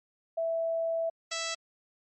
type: tone pair in turn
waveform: sine / 5% pulse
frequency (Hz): 659.3 / 659.3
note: E5 / E5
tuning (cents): 0 / 0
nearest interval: unison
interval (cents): 0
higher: neither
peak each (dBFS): -27 / -20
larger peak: second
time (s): 0.37-1.1 / 1.31-1.55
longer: first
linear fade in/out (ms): 10
effects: MP3 32 kbps